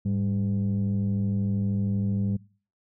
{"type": "tone pair together", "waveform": "sine", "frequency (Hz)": [104.81, 197.7], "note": ["G#2", "G3"], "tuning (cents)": [16, 15], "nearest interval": "major seventh", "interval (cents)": 1099, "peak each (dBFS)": -24, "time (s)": [0.05, 2.37], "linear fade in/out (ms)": 10, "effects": ["noise-tail reverb RT60 0.4 s tail -22 dB re dry", "tanh soft clip ceiling -20 dBFS"]}